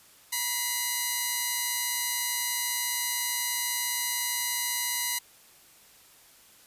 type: tone pair together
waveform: 5% pulse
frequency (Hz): 966 / 2047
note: B5 / C7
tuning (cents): -39 / -38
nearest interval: octave + minor second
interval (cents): 1301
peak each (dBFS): -19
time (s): 0.32-5.19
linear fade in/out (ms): 10
effects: white hiss -56 dBFS RMS until 6.66 s + resampled to 32000 Hz